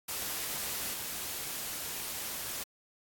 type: noise with level steps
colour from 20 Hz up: white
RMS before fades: -36 / -38 dBFS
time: 0.08-2.64 s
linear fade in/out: 10 ms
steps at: 0.93 s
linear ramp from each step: 10 ms
effects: AAC 64 kbps